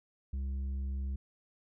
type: tone with tanh clipping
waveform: sine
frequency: 67.2 Hz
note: C2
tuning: 47 cents sharp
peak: -34 dBFS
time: 0.33-1.16 s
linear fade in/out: 5 ms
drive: 6 dB
effects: none